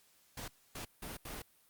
pink noise bursts at uneven times, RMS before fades -44 dBFS, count 4, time 0.37-0.48 / 0.75-0.85 / 1.02-1.17 / 1.25-1.42 s, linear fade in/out 5 ms, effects white hiss -68 dBFS RMS until 1.69 s + Opus 48 kbps

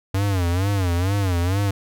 square tone with vibrato, 93.3 Hz, F#2, 15 cents sharp, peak -19 dBFS, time 0.14-1.71 s, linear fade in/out 5 ms, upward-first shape sine, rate 2.2 Hz, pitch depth 150 cents each way, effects none

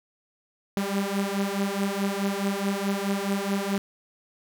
sawtooth beating tone pair, 196 / 200.7 Hz, G3 / G3, 0 / +41 cents, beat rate 4.7 Hz, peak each -24 dBFS, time 0.77-3.78 s, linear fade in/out 0 ms, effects none

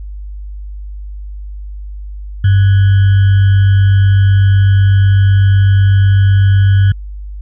sine tone with sample-and-hold, 98 Hz, G2, in tune, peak -5 dBFS, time 2.44-6.92 s, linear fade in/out 5 ms, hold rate 1575 Hz, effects added 50 Hz sine -23 dBFS peak until 7.41 s + resampled to 8000 Hz

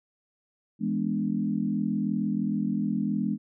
sine chord, E dominant seventh, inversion none, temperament equal, 164.81 / 207.7 / 246.9 / 293.7 Hz, E3 / G#3 / B3 / D4, 0 / 0 / 0 / 0 cents, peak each -33 / -27 / -31 / -33 dBFS, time 0.79-3.38 s, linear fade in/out 50 ms, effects none

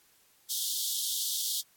pink high-pass noise, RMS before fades -32 dBFS, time 0.49-1.62 s, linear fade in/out 20 ms, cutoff 3200 Hz, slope 96 dB/octave, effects white hiss -64 dBFS RMS until 1.76 s + AAC 64 kbps

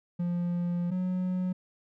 triangle tone pair in turn, 174.61 / 183.2 Hz, F3 / F#3, 0 / -17 cents, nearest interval minor second, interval 83 cents, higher second, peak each -25 dBFS, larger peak neither, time 0.19-0.91 / 0.91-1.53 s, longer first, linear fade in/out 10 ms, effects none

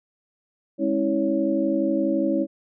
sine tone cluster, 207.4 / 272.7 / 324.6 / 558 Hz, G#3 / C#4 / E4 / C#5, -2 / -28 / -27 / +11 cents, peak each -28 / -25 / -23 / -26 dBFS, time 0.78-2.47 s, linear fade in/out 50 ms, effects none

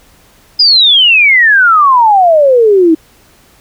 sine exponential sweep, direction down, 5040 to 311.1 Hz, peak -3 dBFS, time 0.59-2.95 s, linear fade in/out 10 ms, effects pink hiss -45 dBFS RMS until 3.6 s

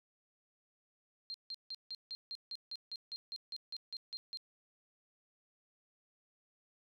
sine tone bursts, 4186 Hz, C8, in tune, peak -40 dBFS, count 16, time 1.3-4.372 s, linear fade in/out 0 ms, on 42 ms, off 160 ms, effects none

